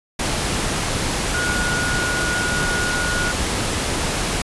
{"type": "tone in noise", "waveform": "sine", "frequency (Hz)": 1445, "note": "F#6", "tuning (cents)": -41, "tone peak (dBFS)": -22, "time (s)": [1.34, 3.32], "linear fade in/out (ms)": 5, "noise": "pink", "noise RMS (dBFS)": -22, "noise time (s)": [0.19, 4.42], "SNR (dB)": -3, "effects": ["resampled to 24000 Hz"]}